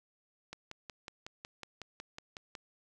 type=click train; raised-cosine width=0.2 ms; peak=-26 dBFS; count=12; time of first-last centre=0.53-2.552 s; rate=5.44 Hz; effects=none